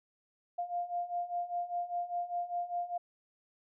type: beating tone pair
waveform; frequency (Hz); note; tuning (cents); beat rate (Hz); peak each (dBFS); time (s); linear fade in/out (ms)
sine; 698.5 / 703.5; F5 / F5; 0 / +12; 5; -38 / -35; 0.58-2.98; 10
effects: none